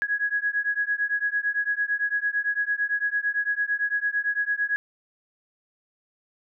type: beating tone pair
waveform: sine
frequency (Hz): 1661.2 / 1670.1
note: G#6 / G#6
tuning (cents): 0 / +9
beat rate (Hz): 8.9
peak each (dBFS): -26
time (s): 0.02-4.76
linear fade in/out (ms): 0
effects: none